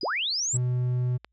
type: tone with exponential decay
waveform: sine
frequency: 4927 Hz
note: D#8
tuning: 18 cents flat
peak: -31 dBFS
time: 0.01-0.23 s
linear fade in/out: 2 ms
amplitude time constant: 46 ms
type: linear sweep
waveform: sine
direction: up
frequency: 277.2 to 7902 Hz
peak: -25 dBFS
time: 0.03-0.57 s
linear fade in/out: 2 ms
type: tone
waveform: triangle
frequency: 124.5 Hz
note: B2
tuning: 14 cents sharp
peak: -21 dBFS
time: 0.53-1.18 s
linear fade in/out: 20 ms
type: click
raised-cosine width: 0.3 ms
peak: -24 dBFS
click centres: 1.246 s
effects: added 58 Hz sine -70 dBFS peak until 1.32 s